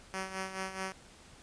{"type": "tone with tremolo", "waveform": "5% pulse", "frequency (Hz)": 190, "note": "F#3", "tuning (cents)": 46, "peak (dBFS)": -23, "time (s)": [0.14, 0.92], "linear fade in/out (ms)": 0, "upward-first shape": "sine", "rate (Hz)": 4.7, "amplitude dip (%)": 65, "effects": ["pink hiss -56 dBFS RMS until 1.42 s", "resampled to 22050 Hz"]}